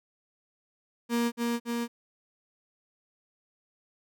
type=tone with echo; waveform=35% pulse; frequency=235.8 Hz; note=A#3; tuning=20 cents sharp; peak=-23 dBFS; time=1.09-1.32 s; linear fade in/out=50 ms; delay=280 ms; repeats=2; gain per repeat=-2 dB; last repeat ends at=1.88 s; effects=none